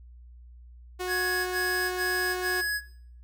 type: tone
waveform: sawtooth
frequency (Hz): 364.9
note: F#4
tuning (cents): -24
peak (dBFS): -26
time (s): 0.99-2.62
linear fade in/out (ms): 20
type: tone bursts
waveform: square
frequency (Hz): 1676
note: G#6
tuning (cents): +15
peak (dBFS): -27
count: 4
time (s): 1.07-2.811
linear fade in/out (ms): 50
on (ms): 400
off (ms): 47
effects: noise-tail reverb RT60 0.6 s tail -17 dB re dry + added 60 Hz sine -46 dBFS peak until 3.23 s